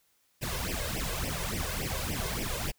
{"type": "noise with flanger", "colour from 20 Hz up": "pink", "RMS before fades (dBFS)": -33, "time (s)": [0.41, 2.72], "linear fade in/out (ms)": 20, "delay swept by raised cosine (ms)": [0.36, 1.96], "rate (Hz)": 3.5, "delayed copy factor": 0.95, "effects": ["white hiss -70 dBFS RMS until 2.78 s"]}